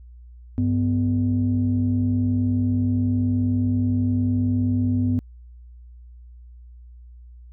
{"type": "tone pair together", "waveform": "sine", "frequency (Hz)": [99.09, 249.7], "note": ["G2", "B3"], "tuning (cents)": [19, 19], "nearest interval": "octave + major third", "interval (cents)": 1600, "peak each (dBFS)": [-20, -20], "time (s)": [0.58, 5.19], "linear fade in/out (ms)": 0, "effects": ["tanh soft clip ceiling -12 dBFS", "added 60 Hz sine -41 dBFS peak until 7.52 s"]}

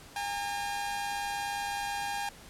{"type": "tone pair together", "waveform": "sawtooth", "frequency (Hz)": [810.7, 910], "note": ["G#5", "A#5"], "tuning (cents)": [-42, -42], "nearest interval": "major second", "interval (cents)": 200, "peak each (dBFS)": [-29, -36], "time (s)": [0.16, 2.29], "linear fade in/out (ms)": 2, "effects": ["pink hiss -51 dBFS RMS until 2.49 s", "low-pass 12000 Hz 12 dB/octave"]}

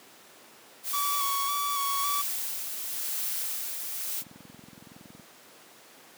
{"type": "noise with tremolo", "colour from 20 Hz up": "blue", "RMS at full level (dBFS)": -31, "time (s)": [0.83, 4.24], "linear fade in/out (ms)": 50, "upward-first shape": "sine", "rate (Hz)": 0.92, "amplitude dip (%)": 40}
{"type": "tone with vibrato", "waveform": "45% pulse", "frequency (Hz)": 1132, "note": "C#6", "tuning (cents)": 36, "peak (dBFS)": -28, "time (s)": [0.93, 2.22], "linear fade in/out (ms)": 10, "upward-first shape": "square", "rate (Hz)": 1.8, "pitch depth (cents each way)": 25}
{"type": "click train", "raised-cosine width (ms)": 5, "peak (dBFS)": -26, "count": 22, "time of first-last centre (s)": [4.22, 5.197], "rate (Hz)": 21.5}
{"effects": ["pink hiss -52 dBFS RMS until 6.17 s", "high-pass 300 Hz 12 dB/octave"]}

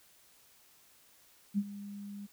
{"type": "tone with ADSR envelope", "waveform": "sine", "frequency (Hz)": 202.4, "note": "G#3", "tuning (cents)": -44, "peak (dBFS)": -25, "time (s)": [1.54, 2.27], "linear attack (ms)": 40, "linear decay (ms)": 50, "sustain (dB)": -16, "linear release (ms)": 19, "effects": ["white hiss -63 dBFS RMS until 2.32 s"]}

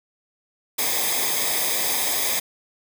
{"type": "noise with comb filter", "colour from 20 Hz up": "white", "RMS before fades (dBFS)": -23, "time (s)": [0.78, 2.4], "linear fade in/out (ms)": 10, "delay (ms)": 0.7, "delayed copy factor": -0.75, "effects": []}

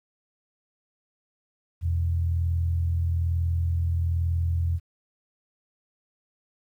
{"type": "tone pair together", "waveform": "sine", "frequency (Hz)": [84.48, 125.6], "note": ["E2", "B2"], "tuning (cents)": [43, 30], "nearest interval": "perfect fifth", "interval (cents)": 687, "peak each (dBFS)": [-22, -34], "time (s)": [1.81, 4.8], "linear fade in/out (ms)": 50, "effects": ["10-bit"]}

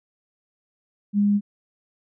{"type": "tone", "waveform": "sine", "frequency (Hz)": 204.2, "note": "G#3", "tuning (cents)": -29, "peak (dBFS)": -16, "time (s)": [1.13, 1.41], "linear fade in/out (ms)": 50, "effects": []}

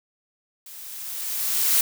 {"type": "noise with level ramp", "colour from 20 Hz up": "blue", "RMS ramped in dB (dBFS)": [-42, -18], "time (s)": [0.66, 1.81], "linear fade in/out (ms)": 2, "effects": []}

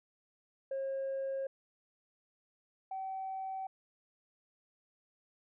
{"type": "tone pair in turn", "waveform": "sine", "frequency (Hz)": [540, 765.6], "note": ["C#5", "G5"], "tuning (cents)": [-45, -41], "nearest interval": "tritone", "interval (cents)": 604, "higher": "second", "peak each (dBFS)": [-32, -36], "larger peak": "first", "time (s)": [[0.71, 1.47], [2.91, 3.67]], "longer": "neither", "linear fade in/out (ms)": 5, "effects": ["tanh soft clip ceiling -32 dBFS"]}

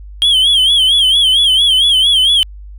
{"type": "tone with vibrato", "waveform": "triangle", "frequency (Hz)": 3208, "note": "G7", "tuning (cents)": 39, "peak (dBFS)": -6, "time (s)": [0.22, 2.43], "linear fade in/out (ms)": 0, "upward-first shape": "sine", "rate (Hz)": 4.4, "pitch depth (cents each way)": 110, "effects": ["added 50 Hz sine -29 dBFS peak until 2.78 s"]}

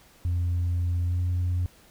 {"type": "tone with pitch glide", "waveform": "sine", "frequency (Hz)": [87.31, 88.99], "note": ["F2", "F2"], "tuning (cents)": [0, 33], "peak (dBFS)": -21, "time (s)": [0.25, 1.66], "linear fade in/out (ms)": 0, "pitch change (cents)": 33, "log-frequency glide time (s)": [1.04, 1.19], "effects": ["tanh soft clip ceiling -21 dBFS", "pink hiss -56 dBFS RMS until 1.9 s"]}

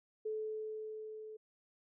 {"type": "tone with level ramp", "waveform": "sine", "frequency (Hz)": 433.4, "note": "A4", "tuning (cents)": -26, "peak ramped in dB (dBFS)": [-35, -46], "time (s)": [0.25, 1.37], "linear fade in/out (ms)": 10, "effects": []}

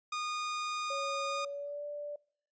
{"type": "tone", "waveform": "sawtooth", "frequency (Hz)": 1227, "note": "D#6", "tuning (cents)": -25, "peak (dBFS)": -30, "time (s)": [0.12, 1.45], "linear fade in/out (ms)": 5}
{"type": "tone with pitch glide", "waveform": "sine", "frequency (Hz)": [554.4, 585.3], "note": ["C#5", "D5"], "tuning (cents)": [0, -6], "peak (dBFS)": -37, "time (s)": [0.9, 2.16], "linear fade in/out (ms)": 5, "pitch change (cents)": 94, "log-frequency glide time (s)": [1.27, 1.85]}
{"effects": ["noise-tail reverb RT60 0.6 s tail -25 dB re dry", "resampled to 16000 Hz"]}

